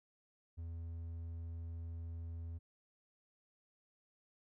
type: tone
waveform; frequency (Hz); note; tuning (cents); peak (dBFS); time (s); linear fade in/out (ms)
triangle; 83.3; E2; +19; -40; 0.57-2.59; 20
effects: none